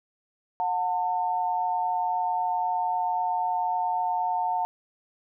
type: tone pair together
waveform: sine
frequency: 727 / 898.1 Hz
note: F#5 / A5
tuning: -31 / +35 cents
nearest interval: major third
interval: 366 cents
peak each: -27 / -26 dBFS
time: 0.6-4.65 s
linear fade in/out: 0 ms
effects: none

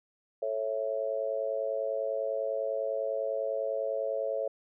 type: chord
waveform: sine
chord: A major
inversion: none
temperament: just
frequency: 440 / 550 / 660 Hz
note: A4 / C#5 / E5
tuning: 0 / -14 / +2 cents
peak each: -36 / -31 / -35 dBFS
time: 0.42-4.48 s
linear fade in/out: 5 ms
effects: none

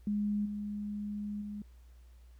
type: tone with level steps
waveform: sine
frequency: 207 Hz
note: G#3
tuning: 5 cents flat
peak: -29 / -35 / -38 dBFS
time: 0.07-1.62 s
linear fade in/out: 2 ms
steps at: 0.45 / 1.41 s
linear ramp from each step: 10 ms
effects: added 60 Hz sine -53 dBFS peak until 2.39 s + pink hiss -71 dBFS RMS until 2.39 s

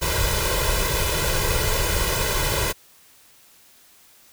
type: noise with comb filter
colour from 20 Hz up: pink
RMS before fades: -22 dBFS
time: 0.01-2.73 s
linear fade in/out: 20 ms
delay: 2 ms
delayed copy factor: +0.9
effects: white hiss -53 dBFS RMS until 4.32 s

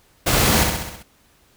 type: noise with echo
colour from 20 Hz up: pink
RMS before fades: -18 dBFS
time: 0.26-0.64 s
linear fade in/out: 10 ms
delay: 65 ms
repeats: 6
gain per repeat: -4 dB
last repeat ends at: 1.03 s
effects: pink hiss -57 dBFS RMS until 1.56 s

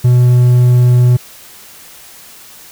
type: tone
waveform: triangle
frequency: 123.47 Hz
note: B2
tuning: in tune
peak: -3 dBFS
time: 0.04-1.17 s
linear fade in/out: 10 ms
effects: white hiss -37 dBFS RMS until 2.71 s

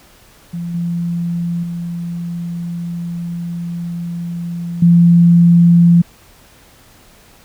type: tone with level steps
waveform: sine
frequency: 171.4 Hz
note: F3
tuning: 32 cents flat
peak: -20 / -16 / -20 / -5 dBFS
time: 0.53-6.02 s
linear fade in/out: 10 ms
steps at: 0.74 / 1.63 / 4.82 s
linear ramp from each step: 5 ms
effects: pink hiss -46 dBFS RMS until 7.44 s

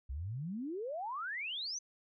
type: exponential sweep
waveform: sine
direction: up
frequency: 60.5 to 6272 Hz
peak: -37 dBFS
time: 0.09-1.79 s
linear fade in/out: 10 ms
effects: none

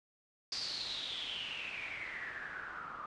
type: noise with low-pass filter sweep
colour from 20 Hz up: white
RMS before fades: -42 dBFS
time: 0.52-3.06 s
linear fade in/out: 2 ms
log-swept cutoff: 4900 to 1200 Hz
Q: 8.9
effects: resampled to 22050 Hz

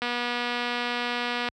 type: click train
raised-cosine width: 0.3 ms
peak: -13 dBFS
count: 356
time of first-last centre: 0.02-1.487 s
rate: 242 Hz
effects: high-pass 60 Hz 12 dB/octave

